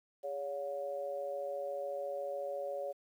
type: tone with amplitude modulation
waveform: sine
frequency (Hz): 564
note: C#5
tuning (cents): +30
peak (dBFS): -32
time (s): 0.23-2.93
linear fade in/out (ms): 20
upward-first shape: sine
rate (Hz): 154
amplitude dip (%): 85
effects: 11-bit